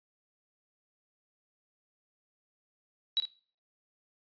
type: tone with echo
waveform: sine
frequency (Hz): 3900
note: B7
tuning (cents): -23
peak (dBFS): -24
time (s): 3.17-3.2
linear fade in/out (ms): 0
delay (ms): 53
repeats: 1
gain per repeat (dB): -8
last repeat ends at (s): 3.253
effects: noise-tail reverb RT60 0.4 s tail -18 dB re dry + resampled to 11025 Hz